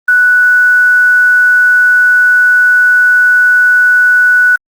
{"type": "tone with quantisation", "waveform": "sine", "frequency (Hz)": 1480, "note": "F#6", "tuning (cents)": 0, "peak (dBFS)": -4, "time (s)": [0.08, 4.56], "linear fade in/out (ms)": 5, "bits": 5, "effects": ["Opus 32 kbps"]}